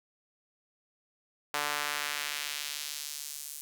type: tone with high-pass filter sweep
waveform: sawtooth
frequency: 146.8 Hz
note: D3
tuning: in tune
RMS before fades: -36 dBFS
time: 1.54-3.61 s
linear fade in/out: 0 ms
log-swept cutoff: 960 to 8700 Hz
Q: 0.91
effects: none